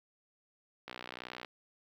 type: click train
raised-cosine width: 0.3 ms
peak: -26 dBFS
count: 36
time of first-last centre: 0.88-1.447 s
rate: 61.7 Hz
effects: high-pass 150 Hz 12 dB/octave + 10-bit